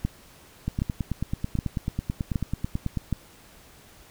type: two click trains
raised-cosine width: 5 ms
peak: -12 / -14 dBFS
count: 5 / 22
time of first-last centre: 0.05-3.127 / 0.68-2.973 s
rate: 1.3 / 9.16 Hz
effects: pink hiss -52 dBFS RMS until 4.1 s